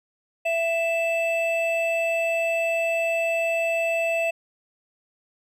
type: tone pair together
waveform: triangle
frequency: 665.4 / 2637 Hz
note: E5 / E7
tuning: +16 / 0 cents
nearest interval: 2 octaves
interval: 2384 cents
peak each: -21 / -24 dBFS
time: 0.45-4.31 s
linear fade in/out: 10 ms
effects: none